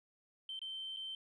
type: tone with dropouts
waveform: sine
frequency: 3107 Hz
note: G7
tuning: 16 cents flat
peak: -40 dBFS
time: 0.49-1.15 s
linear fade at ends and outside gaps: 2 ms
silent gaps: 0.592-0.616 / 0.964-0.969 s
effects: tanh soft clip ceiling -36 dBFS